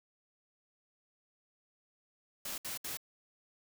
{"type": "noise bursts", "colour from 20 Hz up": "white", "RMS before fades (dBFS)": -40, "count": 3, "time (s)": [2.45, 2.972], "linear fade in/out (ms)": 5, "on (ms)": 130, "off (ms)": 66, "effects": []}